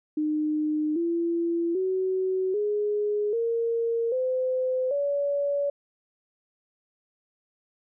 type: tone with pitch steps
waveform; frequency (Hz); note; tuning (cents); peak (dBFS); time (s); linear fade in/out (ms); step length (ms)
sine; 305 / 338.4 / 375.5 / 416.6 / 462.3 / 512.9 / 569.2; D#4 / E4 / F#4 / G#4 / A#4 / C5 / C#5; -34 / +45 / +26 / +5 / -14 / -35 / +46; -23; 0.17-5.7; 5; 790
effects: none